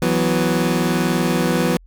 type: chord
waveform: 25% pulse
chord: E suspended second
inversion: none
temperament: equal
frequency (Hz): 164.81 / 185 / 246.9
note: E3 / F#3 / B3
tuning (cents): 0 / 0 / 0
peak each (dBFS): -17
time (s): 0.02-1.77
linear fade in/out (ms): 2
effects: added 43 Hz sine -43 dBFS peak until 1.86 s